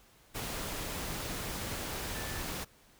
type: tone in noise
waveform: sine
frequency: 1760 Hz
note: A6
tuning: in tune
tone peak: -47 dBFS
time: 2.14-2.43 s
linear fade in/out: 20 ms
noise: pink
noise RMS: -38 dBFS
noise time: 0.34-2.65 s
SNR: -12 dB
effects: pink hiss -62 dBFS RMS until 2.99 s